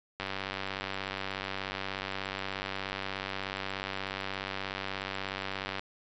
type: click train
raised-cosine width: 0.3 ms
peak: -18 dBFS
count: 542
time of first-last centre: 0.2-5.795 s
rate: 96.7 Hz
effects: resampled to 16000 Hz